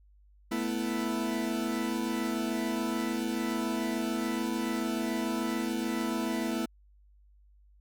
40% pulse chord, A suspended second, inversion none, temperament equal, 220 / 246.9 / 329.6 Hz, A3 / B3 / E4, 0 / 0 / 0 cents, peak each -33 dBFS, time 0.51-6.66 s, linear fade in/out 10 ms, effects added 50 Hz sine -57 dBFS peak until 7.8 s

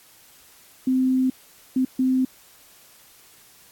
sine tone bursts at uneven times, 258.8 Hz, C4, 19 cents flat, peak -17 dBFS, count 3, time 0.87-1.3 / 1.76-1.85 / 1.99-2.25 s, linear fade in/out 5 ms, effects white hiss -52 dBFS RMS until 3.71 s + AAC 64 kbps

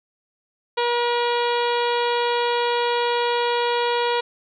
harmonic tone, 478.9 Hz, A#4, 47 cents sharp, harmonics 1 / 2 / 3 / 4 / 5 / 6 / 7 / 8 / 9, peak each -22 / -23 / -31 / -33 / -33 / -34 / -33 / -36 / -38 dBFS, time 0.77-4.21 s, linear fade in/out 10 ms, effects none

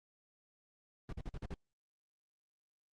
brown noise bursts, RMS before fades -41 dBFS, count 6, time 1.09-1.541 s, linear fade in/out 2 ms, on 36 ms, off 47 ms, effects low-pass 6000 Hz 12 dB/octave + Opus 32 kbps

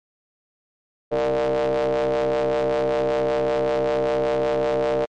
45% pulse ring-modulated tone, 66.2 Hz, C2, 21 cents sharp, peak -16 dBFS, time 1.11-5.06 s, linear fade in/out 20 ms, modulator 527 Hz, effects low-pass 4000 Hz 12 dB/octave + MP3 64 kbps

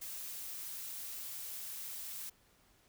blue noise, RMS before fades -44 dBFS, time 0.01-2.3 s, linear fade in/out 10 ms, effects pink hiss -68 dBFS RMS until 2.88 s

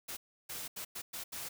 white noise bursts at uneven times, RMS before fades -42 dBFS, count 6, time 0.08-0.17 / 0.49-0.68 / 0.76-0.85 / 0.95-1.02 / 1.13-1.24 / 1.32-1.49 s, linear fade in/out 10 ms, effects none

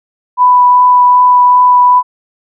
sine tone with vibrato, 991 Hz, B5, 6 cents sharp, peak -3 dBFS, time 0.37-2.03 s, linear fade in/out 50 ms, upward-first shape triangle, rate 2.6 Hz, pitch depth 9 cents each way, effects none

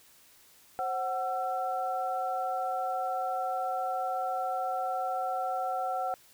sine tone cluster, 528 / 746 / 1343 Hz, C5 / F#5 / E6, +16 / +14 / +32 cents, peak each -37 / -30 / -38 dBFS, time 0.79-6.14 s, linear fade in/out 0 ms, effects white hiss -59 dBFS RMS until 6.33 s

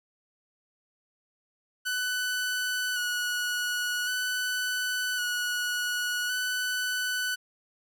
sawtooth tone with vibrato, 1480 Hz, F#6, in tune, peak -24 dBFS, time 1.85-7.36 s, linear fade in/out 20 ms, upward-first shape square, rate 0.45 Hz, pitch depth 19 cents each way, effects none

